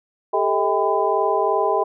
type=tone cluster; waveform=sine; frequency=397.2 / 440.1 / 637 / 799 / 1006 Hz; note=G4 / A4 / D#5 / G5 / B5; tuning=+23 / 0 / +41 / +33 / +32 cents; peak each=-23 dBFS; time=0.33-1.84 s; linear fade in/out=10 ms; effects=none